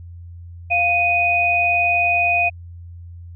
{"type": "tone pair together", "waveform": "sine", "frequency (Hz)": [698.5, 2489], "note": ["F5", "D#7"], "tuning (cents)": [0, 0], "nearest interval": "octave + minor seventh", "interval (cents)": 2200, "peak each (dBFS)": [-19, -16], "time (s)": [0.7, 2.5], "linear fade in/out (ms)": 20, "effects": ["added 86 Hz sine -34 dBFS peak until 3.35 s"]}